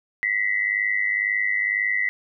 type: tone pair together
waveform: sine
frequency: 1937 / 2039 Hz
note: B6 / C7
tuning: -34 / -45 cents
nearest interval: minor second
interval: 89 cents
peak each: -23 dBFS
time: 0.23-2.09 s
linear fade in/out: 0 ms
effects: none